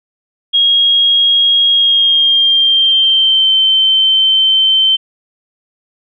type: tone with pitch glide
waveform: sine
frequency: 3276 to 3097 Hz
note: G#7 to G7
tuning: -24 to -22 cents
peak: -7 dBFS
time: 0.53-4.97 s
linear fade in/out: 20 ms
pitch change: -98 cents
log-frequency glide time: 1.71-3.53 s
effects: none